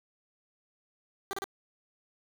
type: tone bursts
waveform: 15% pulse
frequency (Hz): 392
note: G4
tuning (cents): 0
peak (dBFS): -27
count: 3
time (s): 1.31-1.441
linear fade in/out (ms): 0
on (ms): 21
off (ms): 34
effects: none